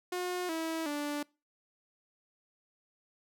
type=tone with pitch steps; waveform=sawtooth; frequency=360 / 324.5 / 292.4 Hz; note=F#4 / E4 / D4; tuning=-47 / -27 / -7 cents; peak=-29 dBFS; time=0.12-1.23 s; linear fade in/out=5 ms; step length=370 ms; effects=noise-tail reverb RT60 0.3 s tail -25 dB re dry